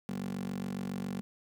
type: tone with high-pass filter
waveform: 15% pulse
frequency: 47.24 Hz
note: F#1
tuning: 37 cents sharp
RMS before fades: -37 dBFS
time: 0.09-1.21 s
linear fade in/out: 0 ms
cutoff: 210 Hz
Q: 4.9
effects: none